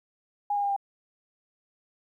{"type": "tone with pitch steps", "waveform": "sine", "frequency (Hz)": [820, 812, 804.1, 796.2], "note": ["G#5", "G#5", "G5", "G5"], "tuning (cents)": [-22, -39, 44, 27], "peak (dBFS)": -24, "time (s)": [0.5, 0.764], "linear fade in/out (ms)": 5, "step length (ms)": 66, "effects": ["11-bit"]}